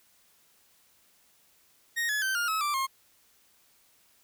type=tone with pitch steps; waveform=40% pulse; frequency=1864.7 / 1700.1 / 1550 / 1413.2 / 1288.4 / 1174.7 / 1071 Hz; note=A#6 / G#6 / G6 / F6 / E6 / D6 / C6; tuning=0 / +40 / -20 / +20 / -40 / 0 / +40 cents; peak=-26 dBFS; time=1.96-2.87 s; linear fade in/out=20 ms; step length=130 ms; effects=white hiss -64 dBFS RMS until 4.23 s